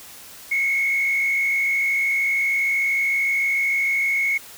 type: tone with frequency modulation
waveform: sine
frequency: 2190 Hz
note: C#7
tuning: 22 cents flat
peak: -17 dBFS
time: 0.51-4.38 s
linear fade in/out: 10 ms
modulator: 53.2 Hz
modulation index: 0.86
effects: tanh soft clip ceiling -14 dBFS + white hiss -42 dBFS RMS until 4.57 s